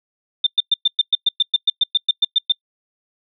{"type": "tone bursts", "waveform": "sine", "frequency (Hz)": 3590, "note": "A7", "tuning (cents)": 34, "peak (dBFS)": -11, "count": 16, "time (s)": [0.44, 2.522], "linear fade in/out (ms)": 5, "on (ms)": 27, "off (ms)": 110, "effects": ["noise-tail reverb RT60 0.1 s tail -26 dB re dry"]}